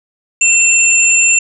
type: tone pair together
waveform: sine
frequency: 2705 / 7221 Hz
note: E7 / A8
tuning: +44 / +44 cents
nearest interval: octave + perfect fourth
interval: 1700 cents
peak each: -10 dBFS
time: 0.41-1.39 s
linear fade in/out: 5 ms
effects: none